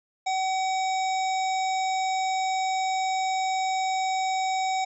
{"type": "harmonic tone with a mistuned harmonic", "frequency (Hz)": 758, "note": "F#5", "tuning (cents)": 42, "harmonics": [1, 3, 5, 7, 9, 10], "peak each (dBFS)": [-24, -34, -38, -41, -43, -44], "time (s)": [0.26, 4.85], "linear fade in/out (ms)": 10, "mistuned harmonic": 10, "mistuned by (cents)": -43, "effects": []}